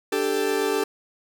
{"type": "chord", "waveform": "40% pulse", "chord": "D suspended fourth", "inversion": "none", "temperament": "equal", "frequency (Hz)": [293.7, 392, 440], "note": ["D4", "G4", "A4"], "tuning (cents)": [0, 0, 0], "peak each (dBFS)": [-29, -24, -24], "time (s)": [0.12, 0.84], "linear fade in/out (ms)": 5, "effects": []}